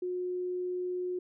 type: tone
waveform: sine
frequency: 361.6 Hz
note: F#4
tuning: 40 cents flat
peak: -31 dBFS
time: 0.02-1.19 s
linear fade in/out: 5 ms
effects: none